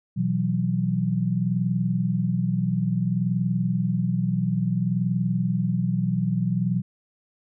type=chord; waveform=sine; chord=B suspended fourth; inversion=none; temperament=just; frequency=123.47 / 164.63 / 185.21 Hz; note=B2 / E3 / F#3; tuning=0 / -2 / +2 cents; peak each=-26 / -26 / -24 dBFS; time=0.16-6.82 s; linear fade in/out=20 ms; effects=none